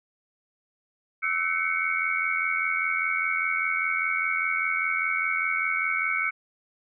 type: tone cluster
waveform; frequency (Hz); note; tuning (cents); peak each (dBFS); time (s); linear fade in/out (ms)
sine; 1312 / 1515 / 2168 / 2253; E6 / F#6 / C#7 / C#7; -9 / +40 / -39 / +28; -31 / -31 / -29 / -27; 1.22-6.31; 20
effects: none